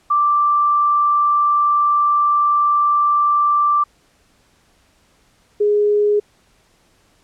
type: tone pair in turn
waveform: sine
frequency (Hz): 1174.7 / 415.3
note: D6 / G#4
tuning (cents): 0 / 0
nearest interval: octave + tritone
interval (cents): 1800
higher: first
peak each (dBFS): -12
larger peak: neither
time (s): 0.1-3.84 / 5.6-6.2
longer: first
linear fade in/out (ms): 10
effects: pink hiss -57 dBFS RMS until 7.23 s + low-pass 10000 Hz 12 dB/octave